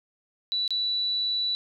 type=tone with dropouts; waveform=sine; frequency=3951 Hz; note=B7; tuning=in tune; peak=-24 dBFS; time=0.52-1.55 s; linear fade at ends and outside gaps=0 ms; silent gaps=0.678-0.706 s; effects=none